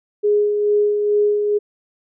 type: tone with tremolo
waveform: sine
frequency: 415.3 Hz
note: G#4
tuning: in tune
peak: -12 dBFS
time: 0.23-1.59 s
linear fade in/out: 20 ms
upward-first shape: sine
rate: 2.3 Hz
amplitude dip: 40%
effects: none